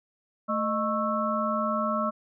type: harmonic tone with a mistuned harmonic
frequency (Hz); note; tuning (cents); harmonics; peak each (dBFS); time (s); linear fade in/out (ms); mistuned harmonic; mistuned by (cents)
220; A3; 0; 1 / 3 / 5 / 6; -30 / -30 / -30 / -30; 0.48-2.11; 20; 3; -120
effects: none